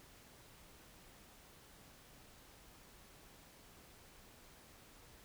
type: silence
effects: pink hiss -61 dBFS RMS until 5.24 s